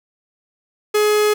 45% pulse tone, 421.4 Hz, G#4, 25 cents sharp, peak -13 dBFS, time 0.94-1.34 s, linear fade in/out 10 ms, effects 7-bit

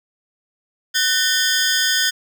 15% pulse ring-modulated tone, 1661.2 Hz, G#6, in tune, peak -6 dBFS, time 0.94-2.11 s, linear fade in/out 20 ms, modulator 157 Hz, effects none

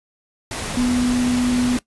sine tone in noise, 246.9 Hz, B3, in tune, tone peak -16 dBFS, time 0.77-1.77 s, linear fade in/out 2 ms, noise pink, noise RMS -27 dBFS, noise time 0.51-1.79 s, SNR +8 dB, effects noise-tail reverb RT60 0.1 s tail -19 dB re dry + resampled to 24000 Hz

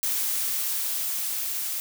blue noise with level ramp, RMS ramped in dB -26 to -30 dBFS, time 0.03-1.8 s, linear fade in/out 0 ms, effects none

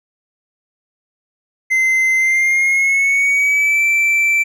triangle tone with pitch glide, 2068 to 2335 Hz, C7 to D7, -21 to -11 cents, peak -10 dBFS, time 1.7-4.44 s, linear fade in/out 20 ms, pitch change +210 cents, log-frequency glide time 2.17-3.84 s, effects none

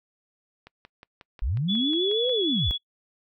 click train, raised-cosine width 0.3 ms, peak -29 dBFS, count 10, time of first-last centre 0.67-2.295 s, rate 5.54 Hz
sine linear two-way sweep, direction up then down, 39.53 to 516 to 41.65 Hz, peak -23 dBFS, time 1.42-2.71 s, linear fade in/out 0 ms, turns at 2.3 s
sine tone with vibrato, 3398 Hz, G#7, 39 cents sharp, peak -25 dBFS, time 1.68-2.78 s, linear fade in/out 20 ms, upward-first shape sine, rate 6.4 Hz, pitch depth 19 cents each way
effects noise-tail reverb RT60 0.1 s tail -25 dB re dry

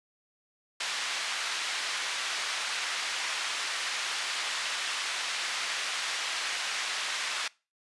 pink band-pass noise, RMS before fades -33 dBFS, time 0.8-7.48 s, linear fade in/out 5 ms, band 1500 to 5600 Hz, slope 12 dB/octave, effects noise-tail reverb RT60 0.3 s tail -23 dB re dry + resampled to 24000 Hz

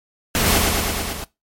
pink noise with echo, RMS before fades -18 dBFS, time 0.35-0.58 s, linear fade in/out 0 ms, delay 110 ms, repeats 6, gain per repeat -2 dB, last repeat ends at 1.24 s, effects noise-tail reverb RT60 0.2 s tail -20 dB re dry + MP3 64 kbps

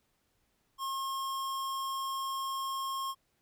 square tone, 1076 Hz, C6, 48 cents sharp, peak -34 dBFS, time 0.78-3.15 s, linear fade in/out 50 ms, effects pink hiss -75 dBFS RMS until 3.41 s

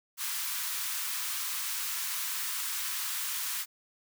white high-pass noise, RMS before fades -34 dBFS, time 0.17-3.66 s, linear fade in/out 50 ms, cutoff 950 Hz, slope 48 dB/octave, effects none

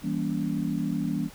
sine chord, E diminished seventh, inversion none, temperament just, 164.81 / 197.78 / 237.3 / 284.8 Hz, E3 / G3 / Bb3 / Db4, 0 / +16 / +31 / +47 cents, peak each -31 dBFS, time 0.02-1.3 s, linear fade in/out 50 ms, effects pink hiss -49 dBFS RMS until 1.34 s

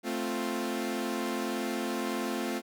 sawtooth chord, F major, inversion first, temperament equal, 220 / 261.6 / 349.2 Hz, A3 / C4 / F4, 0 / 0 / 0 cents, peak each -31 dBFS, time 0.03-2.62 s, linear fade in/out 50 ms, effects none

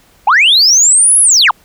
sine linear two-way sweep, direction up then down, 732 to 11000 to 732 Hz, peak -3 dBFS, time 0.27-1.51 s, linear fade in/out 5 ms, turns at 1.2 s, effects tanh soft clip ceiling -2 dBFS + pink hiss -48 dBFS RMS until 1.64 s

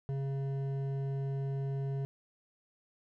sine tone with hard clipping, 136.9 Hz, C#3, 21 cents flat, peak -34 dBFS, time 0.09-2.05 s, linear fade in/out 0 ms, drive 9 dB, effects none

